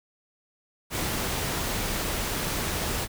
pink noise, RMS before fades -29 dBFS, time 0.9-3.08 s, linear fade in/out 50 ms, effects none

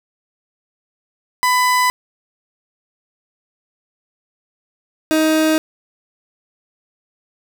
30% pulse tone pair in turn, 1000 / 314.1 Hz, B5 / D#4, +21 / +16 cents, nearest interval octave + minor sixth, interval 2005 cents, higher first, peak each -10 dBFS, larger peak neither, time 1.43-1.9 / 5.11-5.58 s, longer neither, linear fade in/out 0 ms, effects none

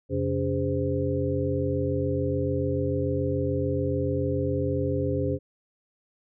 sine tone cluster, 88.3 / 135.3 / 285.5 / 407.3 / 514 Hz, F2 / C#3 / D4 / G#4 / C5, +20 / -42 / -49 / -34 / -31 cents, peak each -30 dBFS, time 0.09-5.39 s, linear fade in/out 50 ms, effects none

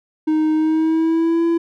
triangle tone with pitch glide, 311.1 to 335.4 Hz, D#4 to E4, 0 to +30 cents, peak -12 dBFS, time 0.27-1.58 s, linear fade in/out 10 ms, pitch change +130 cents, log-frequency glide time 0.54-1.45 s, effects none

